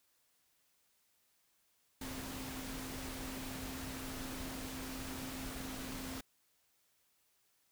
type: tone in noise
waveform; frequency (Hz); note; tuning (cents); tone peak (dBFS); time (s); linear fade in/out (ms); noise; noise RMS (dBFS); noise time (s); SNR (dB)
sine; 261.6; C4; 0; -46; 2.01-6.21; 5; pink; -45; 2.01-6.21; -4
effects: white hiss -75 dBFS RMS until 7.71 s